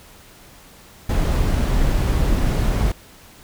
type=noise; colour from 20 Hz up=brown; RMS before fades=-18 dBFS; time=1.09-2.92 s; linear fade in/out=5 ms; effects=pink hiss -46 dBFS RMS until 3.43 s